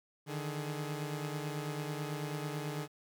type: tone cluster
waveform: sawtooth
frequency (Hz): 149.2 / 158.3 / 421.3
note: D3 / D#3 / G#4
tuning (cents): +28 / +30 / +25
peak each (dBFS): -34 / -40 / -40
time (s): 0.26-2.88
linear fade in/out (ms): 50
effects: 11-bit